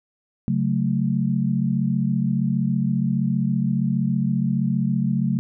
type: chord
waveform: sine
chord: F# minor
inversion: second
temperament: equal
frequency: 138.59 / 185 / 220 Hz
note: C#3 / F#3 / A3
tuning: 0 / 0 / 0 cents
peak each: -23 dBFS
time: 0.48-5.39 s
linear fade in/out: 0 ms
effects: none